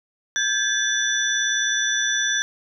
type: tone cluster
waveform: sine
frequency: 1591 / 1710 / 3495 / 5900 Hz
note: G6 / A6 / A7 / F#8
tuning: +25 / -50 / -12 / -6 cents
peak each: -25 dBFS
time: 0.36-2.42 s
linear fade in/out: 0 ms
effects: none